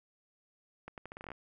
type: accelerating click train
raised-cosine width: 0.5 ms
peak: -29 dBFS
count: 11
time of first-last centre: 0.88-1.317 s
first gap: 98 ms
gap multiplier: 0.8
effects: none